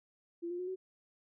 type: tone with pitch steps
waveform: sine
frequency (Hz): 341.6 / 352.2 / 363.2 / 374.5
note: F4 / F4 / F#4 / F#4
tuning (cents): -38 / +15 / -32 / +21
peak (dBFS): -36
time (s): 0.42-0.76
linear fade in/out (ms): 20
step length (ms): 85
effects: none